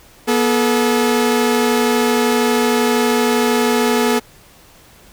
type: tone pair together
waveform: sawtooth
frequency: 242.1 / 431.4 Hz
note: B3 / A4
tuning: -34 / -34 cents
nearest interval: minor seventh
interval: 1000 cents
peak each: -12 dBFS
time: 0.27-4.2 s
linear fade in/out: 20 ms
effects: pink hiss -46 dBFS RMS until 5.12 s